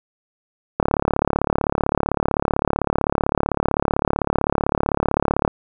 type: click train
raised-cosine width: 1 ms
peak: -3 dBFS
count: 168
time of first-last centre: 0.8-5.478 s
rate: 35.7 Hz
effects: none